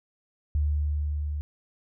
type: tone with level ramp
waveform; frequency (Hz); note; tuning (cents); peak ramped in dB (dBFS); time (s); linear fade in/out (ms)
sine; 74.1; D2; +16; -21 to -28; 0.55-1.41; 0
effects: none